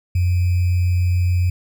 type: tone with sample-and-hold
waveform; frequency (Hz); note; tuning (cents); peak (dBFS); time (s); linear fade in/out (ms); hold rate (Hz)
sine; 89.3; F2; +39; -14; 0.15-1.5; 5; 2450
effects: none